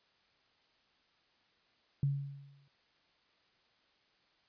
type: tone with exponential decay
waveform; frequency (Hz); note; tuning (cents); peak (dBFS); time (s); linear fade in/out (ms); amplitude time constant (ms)
sine; 140; C#3; +18; -26; 2.03-2.68; 2; 140
effects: white hiss -71 dBFS RMS until 4.48 s + resampled to 11025 Hz